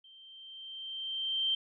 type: tone with level ramp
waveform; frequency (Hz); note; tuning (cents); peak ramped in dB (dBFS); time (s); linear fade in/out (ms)
sine; 3136; G7; 0; -54 to -26; 0.04-1.55; 5
effects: none